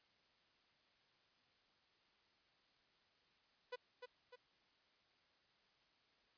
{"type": "tone with echo", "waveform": "sawtooth", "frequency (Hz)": 495.6, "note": "B4", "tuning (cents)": 6, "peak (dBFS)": -40, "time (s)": [3.72, 3.76], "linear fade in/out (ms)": 10, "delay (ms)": 300, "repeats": 2, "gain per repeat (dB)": -6, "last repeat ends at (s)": 4.36, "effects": ["white hiss -75 dBFS RMS until 6.37 s", "resampled to 11025 Hz"]}